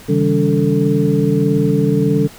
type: tone cluster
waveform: sine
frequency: 139 / 160.6 / 197.5 / 285.1 / 442.8 Hz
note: C#3 / E3 / G3 / C#4 / A4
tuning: +5 / -45 / +13 / +49 / +11 cents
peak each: -18 dBFS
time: 0.08-2.28 s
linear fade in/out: 20 ms
effects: pink hiss -39 dBFS RMS until 2.38 s